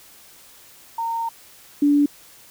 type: tone pair in turn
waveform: sine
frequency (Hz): 918 / 289.2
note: A#5 / D4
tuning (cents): -27 / -27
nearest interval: octave + minor sixth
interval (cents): 2000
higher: first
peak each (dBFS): -22 / -13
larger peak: second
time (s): 0.98-1.29 / 1.82-2.06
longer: first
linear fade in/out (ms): 5
effects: white hiss -48 dBFS RMS until 2.5 s